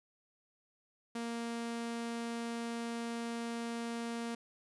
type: tone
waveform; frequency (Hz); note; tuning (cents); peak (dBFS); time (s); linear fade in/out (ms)
sawtooth; 233.1; A#3; 0; -33; 1.15-4.35; 5
effects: resampled to 24000 Hz